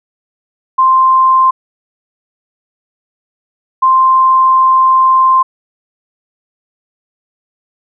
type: tone pair in turn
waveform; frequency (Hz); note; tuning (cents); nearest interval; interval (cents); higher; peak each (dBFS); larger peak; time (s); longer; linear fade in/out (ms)
sine; 1046.5 / 1046.5; C6 / C6; 0 / 0; unison; 0; neither; -5; neither; 0.78-1.51 / 3.82-5.43; second; 10
effects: none